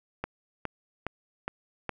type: click train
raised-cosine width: 0.5 ms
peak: -16 dBFS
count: 5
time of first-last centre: 0.24-1.893 s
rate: 2.42 Hz
effects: none